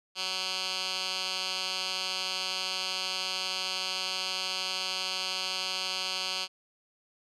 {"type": "tone with band-pass filter", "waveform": "10% pulse", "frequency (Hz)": 187.1, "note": "F#3", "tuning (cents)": 20, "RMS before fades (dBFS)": -33, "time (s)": [0.15, 6.48], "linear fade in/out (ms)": 50, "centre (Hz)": 4000, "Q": 2.8, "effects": ["resampled to 32000 Hz"]}